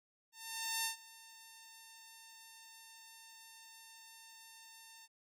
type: tone with ADSR envelope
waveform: 5% pulse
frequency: 903 Hz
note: A5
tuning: 45 cents sharp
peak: -22 dBFS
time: 0.32-5.08 s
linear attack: 530 ms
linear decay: 110 ms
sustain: -21 dB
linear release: 37 ms
effects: none